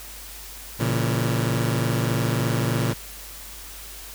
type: chord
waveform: sawtooth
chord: A# diminished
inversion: none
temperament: just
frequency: 116.54 / 139.85 / 167.82 Hz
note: A#2 / C#3 / E3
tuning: 0 / +16 / +31 cents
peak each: -19 / -22 / -25 dBFS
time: 0.79-2.94 s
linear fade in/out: 20 ms
effects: added 50 Hz sine -43 dBFS peak until 4.14 s + white hiss -40 dBFS RMS until 4.14 s